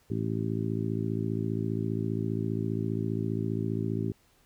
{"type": "harmonic tone", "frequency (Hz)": 55, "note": "A1", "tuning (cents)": 0, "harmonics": [2, 3, 4, 5, 6, 7], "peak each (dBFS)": [-32, -34, -35, -36, -37, -37], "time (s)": [0.1, 4.12], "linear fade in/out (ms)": 5, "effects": ["pink hiss -65 dBFS RMS until 4.45 s"]}